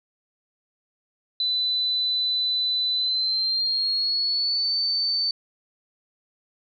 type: tone with pitch glide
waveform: sine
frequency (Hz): 4000 to 4542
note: B7 to C#8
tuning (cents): +21 to +41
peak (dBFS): -21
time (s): 1.4-5.31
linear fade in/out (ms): 2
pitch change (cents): +220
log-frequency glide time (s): 2.94-4.74
effects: none